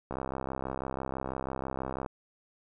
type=click train; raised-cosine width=1 ms; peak=-20 dBFS; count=130; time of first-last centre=0.11-2.062 s; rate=66.1 Hz; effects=none